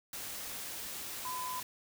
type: tone in noise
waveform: sine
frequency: 1008 Hz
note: B5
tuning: 35 cents sharp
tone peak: -37 dBFS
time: 1.25-1.6 s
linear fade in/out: 2 ms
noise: white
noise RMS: -42 dBFS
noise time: 0.13-1.63 s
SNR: +2 dB
effects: none